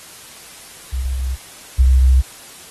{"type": "tone pair in turn", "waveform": "sine", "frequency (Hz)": [64.8, 64.8], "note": ["C2", "C2"], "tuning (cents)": [-16, -16], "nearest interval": "unison", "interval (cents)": 0, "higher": "neither", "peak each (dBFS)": [-18, -8], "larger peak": "second", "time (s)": [[0.92, 1.36], [1.78, 2.22]], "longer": "neither", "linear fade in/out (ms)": 20, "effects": ["white hiss -39 dBFS RMS until 2.7 s", "AAC 32 kbps"]}